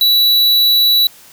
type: tone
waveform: square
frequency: 3935 Hz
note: B7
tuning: 7 cents flat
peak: -9 dBFS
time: 0.01-1.07 s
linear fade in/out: 2 ms
effects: white hiss -42 dBFS RMS until 1.32 s